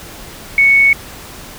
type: tone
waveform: sine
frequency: 2217 Hz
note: C#7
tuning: in tune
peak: -6 dBFS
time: 0.58-0.93 s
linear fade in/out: 2 ms
effects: pink hiss -33 dBFS RMS until 1.58 s